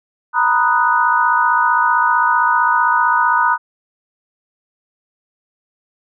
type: chord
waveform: sine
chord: B major seventh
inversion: third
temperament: equal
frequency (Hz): 932.3 / 987.8 / 1244.5 / 1480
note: A#5 / B5 / D#6 / F#6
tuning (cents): 0 / 0 / 0 / 0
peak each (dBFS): -17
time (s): 0.33-3.58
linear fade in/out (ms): 50
effects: none